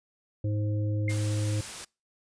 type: harmonic tone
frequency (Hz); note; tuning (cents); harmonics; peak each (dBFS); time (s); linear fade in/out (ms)
105; G#2; +19; 1 / 3 / 5; -26 / -36 / -40; 0.44-1.61; 5
type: tone with exponential decay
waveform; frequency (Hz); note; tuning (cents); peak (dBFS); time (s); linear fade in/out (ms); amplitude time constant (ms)
sine; 2115; C7; +18; -29; 1.08-1.2; 2; 26
type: noise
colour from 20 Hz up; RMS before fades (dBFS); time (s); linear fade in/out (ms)
white; -39; 1.09-1.85; 10
effects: noise-tail reverb RT60 0.3 s tail -26 dB re dry + resampled to 22050 Hz